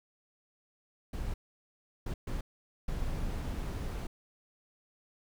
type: noise bursts at uneven times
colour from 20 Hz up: brown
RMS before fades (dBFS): -35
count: 4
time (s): 1.13-1.34 / 2.06-2.14 / 2.27-2.41 / 2.88-4.07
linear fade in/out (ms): 5
effects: none